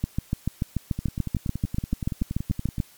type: two click trains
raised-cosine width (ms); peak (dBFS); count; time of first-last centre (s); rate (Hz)
5; -11 / -16; 20 / 20; 0.04-2.802 / 0.99-2.782; 6.88 / 10.6
effects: white hiss -53 dBFS RMS until 2.97 s + MP3 96 kbps